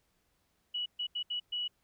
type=tone bursts at uneven times; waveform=sine; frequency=2935 Hz; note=F#7; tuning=15 cents flat; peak=-32 dBFS; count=5; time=0.74-0.86 / 0.99-1.07 / 1.15-1.23 / 1.3-1.4 / 1.52-1.68 s; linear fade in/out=10 ms; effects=pink hiss -75 dBFS RMS until 1.83 s